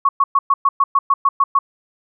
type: tone bursts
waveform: sine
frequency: 1108.7 Hz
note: C#6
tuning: in tune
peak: -10 dBFS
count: 11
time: 0.05-1.59 s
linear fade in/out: 5 ms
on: 40 ms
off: 110 ms
effects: none